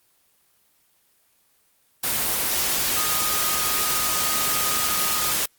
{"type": "tone in noise", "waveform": "sine", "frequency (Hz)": 1244.5, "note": "D#6", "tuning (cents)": 0, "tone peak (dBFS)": -30, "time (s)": [2.96, 5.32], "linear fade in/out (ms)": 10, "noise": "white", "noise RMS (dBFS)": -23, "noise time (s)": [2.03, 5.46], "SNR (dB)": -10, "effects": ["white hiss -63 dBFS RMS until 5.58 s", "Opus 24 kbps"]}